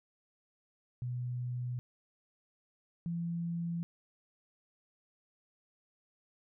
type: tone pair in turn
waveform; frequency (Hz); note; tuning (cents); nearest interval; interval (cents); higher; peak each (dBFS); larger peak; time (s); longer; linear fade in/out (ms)
sine; 123.47 / 169.74; B2 / F3; 0 / -49; tritone; 551; second; -34 / -33; second; 1.02-1.79 / 3.06-3.83; neither; 0
effects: none